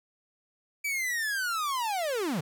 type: linear sweep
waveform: 45% pulse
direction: down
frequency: 2322 to 130.2 Hz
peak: -28 dBFS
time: 0.84-2.41 s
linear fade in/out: 10 ms
effects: none